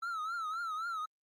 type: tone with vibrato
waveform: triangle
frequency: 1319 Hz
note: E6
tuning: 1 cent sharp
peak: -33 dBFS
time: 0.02-1.06 s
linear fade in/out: 10 ms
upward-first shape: triangle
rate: 3.8 Hz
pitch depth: 130 cents each way
effects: Opus 48 kbps